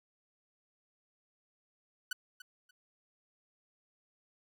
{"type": "tone with echo", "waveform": "sawtooth", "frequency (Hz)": 1490, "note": "F#6", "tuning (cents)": 12, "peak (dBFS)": -30, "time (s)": [2.11, 2.13], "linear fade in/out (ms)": 5, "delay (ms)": 290, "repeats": 2, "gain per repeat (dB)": -14, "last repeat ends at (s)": 2.71, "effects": []}